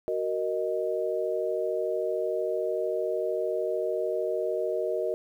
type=chord; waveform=sine; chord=D# minor; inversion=first; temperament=just; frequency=373.4 / 466.7 / 622.3 Hz; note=F#4 / A#4 / D#5; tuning=+16 / +2 / 0 cents; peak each=-31 / -30 / -30 dBFS; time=0.08-5.14 s; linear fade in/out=0 ms; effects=10-bit